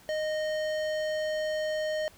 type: tone with hard clipping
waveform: sine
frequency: 618 Hz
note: D#5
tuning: 12 cents flat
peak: -30 dBFS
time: 0.09-2.08 s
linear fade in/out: 0 ms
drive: 15 dB
effects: pink hiss -56 dBFS RMS until 2.17 s